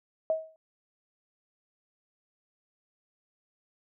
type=tone with exponential decay; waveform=sine; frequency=638 Hz; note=D#5; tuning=43 cents sharp; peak=-21 dBFS; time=0.3-0.56 s; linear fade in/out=1 ms; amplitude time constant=55 ms; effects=none